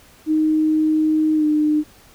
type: tone with pitch glide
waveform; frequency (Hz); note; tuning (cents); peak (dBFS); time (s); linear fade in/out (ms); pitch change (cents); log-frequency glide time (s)
sine; 311.1 to 302.9; D#4 to D#4; 0 to -46; -14; 0.26-1.84; 50; -46; 1.35-1.45
effects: pink hiss -49 dBFS RMS until 2.14 s